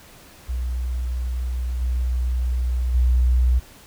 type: tone with level steps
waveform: sine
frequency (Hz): 61.9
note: B1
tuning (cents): +5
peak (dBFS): -22 / -19 / -14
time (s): 0.48-3.6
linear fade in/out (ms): 20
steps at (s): 1.81 / 2.94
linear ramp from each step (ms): 10
effects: pink hiss -47 dBFS RMS until 3.86 s